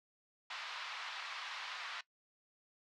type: band-pass noise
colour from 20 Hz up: pink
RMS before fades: -45 dBFS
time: 0.5-2.01 s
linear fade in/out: 5 ms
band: 950 to 4400 Hz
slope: 24 dB/octave
effects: noise-tail reverb RT60 0.1 s tail -19 dB re dry